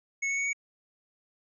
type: tone with pitch steps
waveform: square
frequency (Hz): 2200 / 2214 / 2228 / 2242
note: C#7 / C#7 / C#7 / C#7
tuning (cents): -14 / -3 / +8 / +19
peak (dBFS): -28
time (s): 0.22-0.532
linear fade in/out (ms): 10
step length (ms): 78
effects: resampled to 22050 Hz